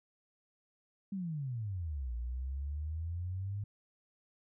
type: exponential two-way sweep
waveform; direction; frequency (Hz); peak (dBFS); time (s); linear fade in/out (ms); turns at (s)
sine; down then up; 203 to 58 to 104; -35; 1.12-3.64; 5; 2.14
effects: none